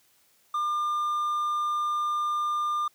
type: tone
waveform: triangle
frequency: 1200 Hz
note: D6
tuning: 37 cents sharp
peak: -23 dBFS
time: 0.54-2.88 s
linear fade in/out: 5 ms
effects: white hiss -64 dBFS RMS until 2.94 s + high-pass 60 Hz 12 dB/octave